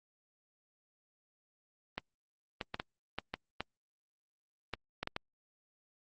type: clicks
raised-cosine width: 0.3 ms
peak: -19 dBFS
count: 11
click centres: 1.98 / 2.612 / 2.744 / 2.799 / 3.186 / 3.34 / 3.606 / 4.737 / 5.03 / 5.074 / 5.164 s
effects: Opus 24 kbps